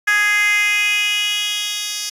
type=tone with high-pass filter sweep; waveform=10% pulse; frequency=415.3 Hz; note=G#4; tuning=in tune; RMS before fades=-18 dBFS; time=0.07-2.1 s; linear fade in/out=10 ms; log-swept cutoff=1700 to 4300 Hz; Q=4.7; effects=resampled to 32000 Hz